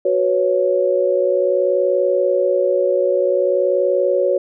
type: chord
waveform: sine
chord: F# suspended fourth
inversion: none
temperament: equal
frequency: 370 / 493.9 / 554.4 Hz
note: F#4 / B4 / C#5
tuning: 0 / 0 / 0 cents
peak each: -19 / -20 / -16 dBFS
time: 0.05-4.38 s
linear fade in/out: 5 ms
effects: none